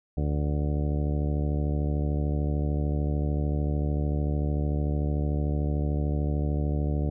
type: harmonic tone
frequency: 73.42 Hz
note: D2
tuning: in tune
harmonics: 1 / 2 / 3 / 4 / 5 / 6 / 7 / 8 / 10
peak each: -26 / -29 / -36 / -35 / -41 / -40 / -44 / -41 / -46 dBFS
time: 0.17-7.1 s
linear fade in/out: 5 ms
effects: none